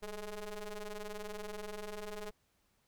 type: ring-modulated tone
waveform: sawtooth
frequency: 207.7 Hz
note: G#3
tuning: in tune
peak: -34 dBFS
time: 0.02-2.31 s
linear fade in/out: 10 ms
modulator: 218 Hz
effects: pink hiss -75 dBFS RMS until 2.87 s